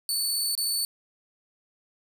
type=tone with dropouts; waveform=20% pulse; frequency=4481 Hz; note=C#8; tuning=18 cents sharp; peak=-19 dBFS; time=0.09-0.85 s; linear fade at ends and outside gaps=1 ms; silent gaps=0.552-0.577 s; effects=9-bit